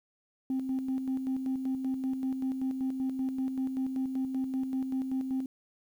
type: tone with tremolo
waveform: sine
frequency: 262.8 Hz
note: C4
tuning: 8 cents sharp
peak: -26 dBFS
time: 0.5-5.46 s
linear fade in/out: 2 ms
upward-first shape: square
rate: 5.2 Hz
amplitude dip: 50%
effects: tanh soft clip ceiling -25 dBFS + 10-bit